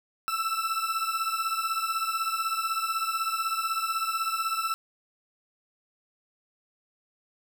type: beating tone pair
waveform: 40% pulse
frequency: 1318.5 / 1334.5 Hz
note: E6 / E6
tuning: 0 / +21 cents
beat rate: 16 Hz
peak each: -29 dBFS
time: 0.28-4.74 s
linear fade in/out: 0 ms
effects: none